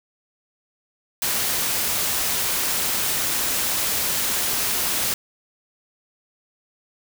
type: noise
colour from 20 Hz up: white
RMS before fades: -23 dBFS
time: 1.22-5.14 s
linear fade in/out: 2 ms
effects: none